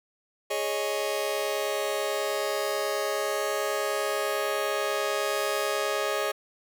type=chord; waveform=sawtooth; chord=Ab suspended fourth; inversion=none; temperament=just; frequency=415.3 / 553.7 / 623 Hz; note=Ab4 / Db5 / Eb5; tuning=0 / -2 / +2 cents; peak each=-27 dBFS; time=0.5-6.32 s; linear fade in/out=10 ms; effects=none